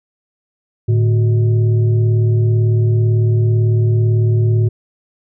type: tone with frequency modulation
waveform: sine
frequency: 110 Hz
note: A2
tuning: in tune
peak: -10 dBFS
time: 0.88-4.69 s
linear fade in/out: 10 ms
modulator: 258 Hz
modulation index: 0.46
effects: none